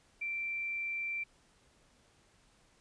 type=tone; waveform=sine; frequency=2349 Hz; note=D7; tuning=in tune; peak=-34 dBFS; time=0.21-1.24 s; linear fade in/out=10 ms; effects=pink hiss -67 dBFS RMS until 2.8 s + resampled to 22050 Hz